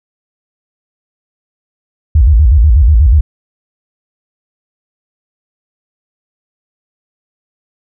sine tone with vibrato, 65 Hz, C2, 11 cents flat, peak -3 dBFS, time 2.15-3.21 s, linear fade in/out 5 ms, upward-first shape square, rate 8.2 Hz, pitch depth 280 cents each way, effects none

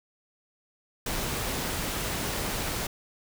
pink noise, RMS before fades -31 dBFS, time 1.06-2.87 s, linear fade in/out 5 ms, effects none

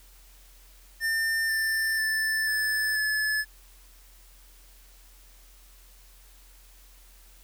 square tone with pitch steps, 1800 / 1780.4 / 1760.9 / 1741.7 / 1722.7 Hz, A6 / A6 / A6 / A6 / A6, +39 / +20 / +1 / -18 / -37 cents, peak -25 dBFS, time 1-3.45 s, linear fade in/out 50 ms, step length 490 ms, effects added 43 Hz sine -52 dBFS peak until 7.43 s + white hiss -57 dBFS RMS until 7.43 s

